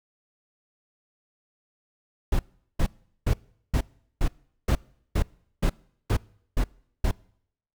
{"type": "noise bursts", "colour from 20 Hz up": "brown", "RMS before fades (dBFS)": -21, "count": 11, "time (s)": [2.32, 7.112], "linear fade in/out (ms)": 5, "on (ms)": 72, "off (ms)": 400, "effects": ["noise-tail reverb RT60 0.7 s tail -25 dB re dry"]}